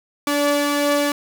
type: tone pair together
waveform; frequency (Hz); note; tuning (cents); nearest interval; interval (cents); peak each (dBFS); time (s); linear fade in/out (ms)
sawtooth; 289.5 / 576.7; D4 / D5; -25 / -32; octave; 1193; -16; 0.27-1.12; 2
effects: none